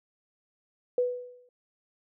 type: tone with exponential decay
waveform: sine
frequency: 493.9 Hz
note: B4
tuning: in tune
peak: -20 dBFS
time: 0.98-1.49 s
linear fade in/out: 2 ms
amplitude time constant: 110 ms
effects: none